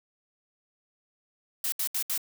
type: noise bursts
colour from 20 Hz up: blue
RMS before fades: -29 dBFS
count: 4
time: 1.64-2.178 s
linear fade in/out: 2 ms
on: 82 ms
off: 70 ms
effects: none